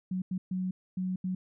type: tone bursts at uneven times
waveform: sine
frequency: 185 Hz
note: F#3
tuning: in tune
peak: -29 dBFS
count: 5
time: 0.11-0.22 / 0.31-0.38 / 0.51-0.71 / 0.97-1.16 / 1.24-1.35 s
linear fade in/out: 5 ms
effects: none